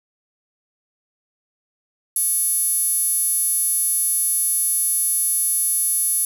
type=tone with high-pass filter; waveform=5% pulse; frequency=720 Hz; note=F#5; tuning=47 cents flat; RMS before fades=-20 dBFS; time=2.16-6.25 s; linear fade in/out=2 ms; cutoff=11000 Hz; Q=10; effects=none